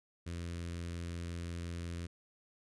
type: tone with notch filter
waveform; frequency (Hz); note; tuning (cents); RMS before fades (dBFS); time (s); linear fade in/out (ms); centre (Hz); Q
sawtooth; 85.6; F2; -34; -41; 0.26-2.07; 10; 810; 0.85
effects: resampled to 24000 Hz